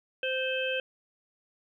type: harmonic tone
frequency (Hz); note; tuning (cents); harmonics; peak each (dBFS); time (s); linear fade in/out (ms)
520; C5; -11; 1 / 3 / 5 / 6; -31 / -35 / -33 / -36; 0.23-0.8; 2
effects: 11-bit